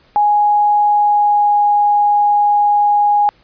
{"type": "tone with pitch glide", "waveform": "sine", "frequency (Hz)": [830.6, 825.8], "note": ["G#5", "G#5"], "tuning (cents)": [0, -10], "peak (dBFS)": -9, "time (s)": [0.16, 3.29], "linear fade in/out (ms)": 0, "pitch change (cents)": -10, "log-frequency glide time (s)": [0.85, 1.59], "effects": ["pink hiss -52 dBFS RMS until 3.43 s", "resampled to 11025 Hz"]}